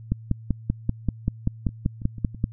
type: two click trains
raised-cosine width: 5 ms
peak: -24 / -9 dBFS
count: 5 / 13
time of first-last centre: 1.69-2.347 / 0.12-2.441 s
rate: 6.09 / 5.17 Hz
effects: added 112 Hz sine -39 dBFS peak until 2.52 s